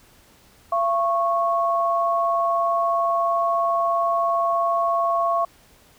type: tone pair together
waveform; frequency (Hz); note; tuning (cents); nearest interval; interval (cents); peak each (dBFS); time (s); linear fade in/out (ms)
sine; 680 / 1101.5; F5 / C#6; -46 / -11; minor sixth; 835; -21; 0.72-5.45; 5
effects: pink hiss -54 dBFS RMS until 5.98 s